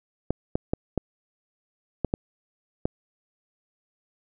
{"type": "clicks", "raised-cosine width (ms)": 2, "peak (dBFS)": -10, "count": 7, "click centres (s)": [0.306, 0.555, 0.735, 0.977, 2.047, 2.139, 2.855], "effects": []}